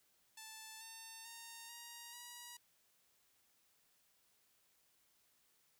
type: tone with pitch steps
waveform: 5% pulse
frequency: 880 / 900 / 920.6 / 941.5 / 963 Hz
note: A5 / A5 / A#5 / A#5 / B5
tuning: 0 / +39 / -22 / +17 / -44 cents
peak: -39 dBFS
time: 0.37-2.57 s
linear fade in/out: 5 ms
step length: 440 ms
effects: white hiss -75 dBFS RMS until 5.79 s